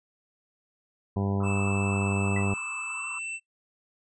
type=harmonic tone; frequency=98.8 Hz; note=G2; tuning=14 cents sharp; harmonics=1 / 2 / 3 / 4 / 5 / 6 / 7 / 8 / 9 / 10; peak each=-27 / -29 / -38 / -35 / -41 / -44 / -41 / -43 / -45 / -43 dBFS; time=1.16-2.54 s; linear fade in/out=5 ms
type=band-pass noise; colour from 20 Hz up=white; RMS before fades=-42 dBFS; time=1.4-3.19 s; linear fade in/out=5 ms; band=1000 to 1300 Hz; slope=96 dB/octave
type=tone with pitch glide; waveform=square; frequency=2635 to 2673 Hz; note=E7 to E7; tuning=-1 to +23 cents; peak=-33 dBFS; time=1.43-3.4 s; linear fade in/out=50 ms; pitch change=+24 cents; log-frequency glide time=2.87-3.07 s
type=tone with exponential decay; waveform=sine; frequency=1975.5 Hz; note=B6; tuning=in tune; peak=-31 dBFS; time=2.36-2.47 s; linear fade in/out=5 ms; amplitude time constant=23 ms
effects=noise-tail reverb RT60 0.1 s tail -22 dB re dry + resampled to 22050 Hz